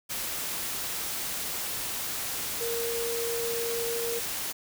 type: tone in noise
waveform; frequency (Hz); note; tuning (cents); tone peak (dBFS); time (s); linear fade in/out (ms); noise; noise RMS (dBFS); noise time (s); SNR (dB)
sine; 466.2; A#4; 0; -30; 2.6-4.2; 20; white; -33; 0.09-4.53; 0
effects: none